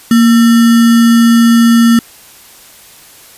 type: tone with sample-and-hold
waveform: sine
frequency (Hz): 232.4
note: A#3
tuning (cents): -5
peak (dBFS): -3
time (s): 0.11-1.99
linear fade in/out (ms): 2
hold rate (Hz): 1575
effects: white hiss -38 dBFS RMS until 3.37 s + resampled to 32000 Hz